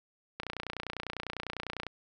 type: click train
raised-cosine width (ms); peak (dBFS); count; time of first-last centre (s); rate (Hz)
0.3; -20; 45; 0.4-1.867; 30
effects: none